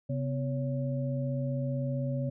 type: tone cluster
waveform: sine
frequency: 133.8 / 249.3 / 561 Hz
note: C3 / B3 / C#5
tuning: +39 / +16 / +21 cents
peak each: -30 / -36 / -37 dBFS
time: 0.09-2.3 s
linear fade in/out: 10 ms
effects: none